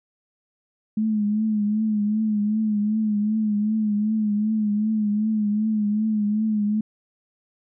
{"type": "tone with vibrato", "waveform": "sine", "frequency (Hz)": 212.8, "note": "G#3", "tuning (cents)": 42, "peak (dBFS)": -19, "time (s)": [0.97, 6.81], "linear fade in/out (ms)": 5, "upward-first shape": "triangle", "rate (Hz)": 2.6, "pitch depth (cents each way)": 66, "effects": []}